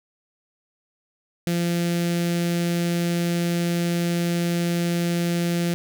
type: tone with notch filter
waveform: sawtooth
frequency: 172 Hz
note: F3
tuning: 26 cents flat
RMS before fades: -23 dBFS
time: 1.47-5.74 s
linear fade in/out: 0 ms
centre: 1000 Hz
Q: 0.84
effects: none